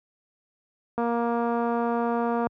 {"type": "click train", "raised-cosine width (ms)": 1, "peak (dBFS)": -14, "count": 351, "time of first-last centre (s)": [0.98, 2.469], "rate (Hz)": 235, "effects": ["high-pass 80 Hz 12 dB/octave"]}